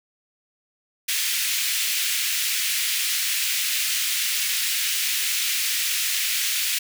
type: high-pass noise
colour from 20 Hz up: pink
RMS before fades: -24 dBFS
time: 1.08-6.79 s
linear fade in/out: 10 ms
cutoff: 2100 Hz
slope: 24 dB/octave
effects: none